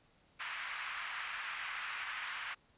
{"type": "band-pass noise", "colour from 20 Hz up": "pink", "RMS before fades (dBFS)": -42, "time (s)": [0.39, 2.55], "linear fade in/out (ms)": 20, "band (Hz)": [1200, 2800], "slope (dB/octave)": 24, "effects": ["pink hiss -69 dBFS RMS until 2.77 s", "resampled to 8000 Hz"]}